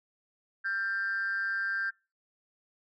sine tone with amplitude modulation, 1575 Hz, G6, 8 cents sharp, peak -24 dBFS, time 0.64-1.91 s, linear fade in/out 20 ms, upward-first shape sine, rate 197 Hz, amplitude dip 75%, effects noise-tail reverb RT60 0.3 s tail -25 dB re dry + tanh soft clip ceiling -24 dBFS

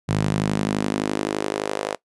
sawtooth tone with high-pass filter sweep, 51.7 Hz, G#1, 7 cents flat, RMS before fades -24 dBFS, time 0.08-1.96 s, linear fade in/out 20 ms, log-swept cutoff 130 to 540 Hz, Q 2, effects noise-tail reverb RT60 0.1 s tail -20 dB re dry + resampled to 24000 Hz

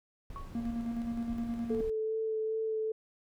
brown noise, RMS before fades -45 dBFS, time 0.3-1.9 s, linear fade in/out 2 ms
sine tone with exponential decay, 1113 Hz, C#6, 7 cents sharp, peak -38 dBFS, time 0.36-0.58 s, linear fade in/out 0 ms, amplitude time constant 47 ms
triangle tone with tremolo, 233.1 Hz, A#3, in tune, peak -29 dBFS, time 0.55-1.81 s, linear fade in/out 2 ms, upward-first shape square, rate 9.6 Hz, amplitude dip 40%
sine tone with vibrato, 440 Hz, A4, in tune, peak -30 dBFS, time 1.7-2.92 s, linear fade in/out 5 ms, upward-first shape sine, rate 2.5 Hz, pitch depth 12 cents each way
effects none

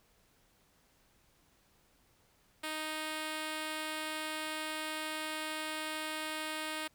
5% pulse tone, 311.1 Hz, D#4, in tune, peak -25 dBFS, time 2.63-6.88 s, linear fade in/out 10 ms, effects pink hiss -69 dBFS RMS until 6.94 s

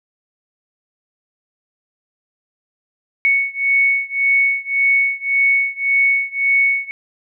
sine beating tone pair, 2217 / 2218.8 Hz, C#7 / C#7, 0 / +1 cents, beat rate 1.8 Hz, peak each -16 / -17 dBFS, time 3.25-6.91 s, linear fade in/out 0 ms, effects none

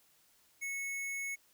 square tone, 2200 Hz, C#7, 14 cents flat, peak -37 dBFS, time 0.61-1.36 s, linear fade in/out 20 ms, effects white hiss -68 dBFS RMS until 1.53 s

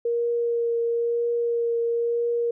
sine tone with vibrato, 469.4 Hz, A#4, 12 cents sharp, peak -21 dBFS, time 0.05-2.51 s, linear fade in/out 5 ms, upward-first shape triangle, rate 1 Hz, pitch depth 14 cents each way, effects none

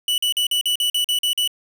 45% pulse tone bursts, 2960 Hz, F#7, in tune, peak -17 dBFS, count 10, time 0.08-1.476 s, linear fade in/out 2 ms, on 100 ms, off 44 ms, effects none

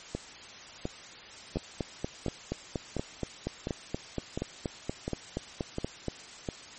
two click trains, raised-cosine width 2 ms, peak -17 / -18 dBFS, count 20 / 10, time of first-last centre 1.57-6.083 / 0.15-6.488 s, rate 4.21 / 1.42 Hz, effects white hiss -47 dBFS RMS until 6.78 s + MP3 32 kbps

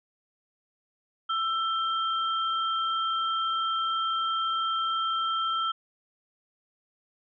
sine tone pair together, 1331 / 3166 Hz, E6 / G7, +16 / +17 cents, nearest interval octave + minor third, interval 1501 cents, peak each -26 / -32 dBFS, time 1.29-5.72 s, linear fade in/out 10 ms, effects none

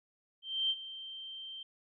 sine tone with ADSR envelope, 3136 Hz, G7, in tune, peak -27 dBFS, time 0.42-1.63 s, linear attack 280 ms, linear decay 47 ms, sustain -15 dB, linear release 4 ms, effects none

